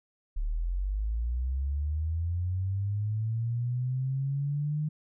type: linear sweep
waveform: sine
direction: up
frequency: 35.04 to 153.4 Hz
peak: -27 dBFS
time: 0.36-4.89 s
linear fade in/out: 10 ms
effects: none